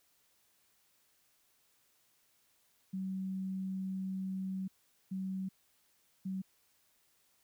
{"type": "tone bursts at uneven times", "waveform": "sine", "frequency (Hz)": 189.7, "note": "F#3", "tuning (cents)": 43, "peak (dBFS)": -35, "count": 3, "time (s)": [[2.93, 4.68], [5.11, 5.49], [6.25, 6.42]], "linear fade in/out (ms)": 10, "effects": ["white hiss -72 dBFS RMS until 7.43 s"]}